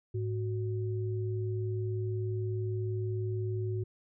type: tone pair together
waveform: sine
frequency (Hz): 106.81 / 370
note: G#2 / F#4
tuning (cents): +49 / 0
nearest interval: octave + minor seventh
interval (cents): 2151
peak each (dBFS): -31 / -37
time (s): 0.14-3.84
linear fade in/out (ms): 10
effects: none